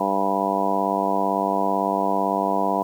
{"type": "harmonic tone", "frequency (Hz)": 97.9, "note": "G2", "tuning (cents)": -2, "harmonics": [2, 3, 4, 5, 6, 7, 8, 9, 10], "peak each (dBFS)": [-29, -29, -31, -30, -31, -25, -29, -30, -25], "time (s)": [0, 2.83], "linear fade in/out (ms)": 5, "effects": ["8-bit"]}